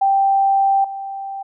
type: tone with level steps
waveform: sine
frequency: 784 Hz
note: G5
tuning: in tune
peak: -12 / -25 dBFS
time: 0.01-1.43 s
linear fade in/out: 10 ms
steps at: 0.84 s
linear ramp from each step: 5 ms
effects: none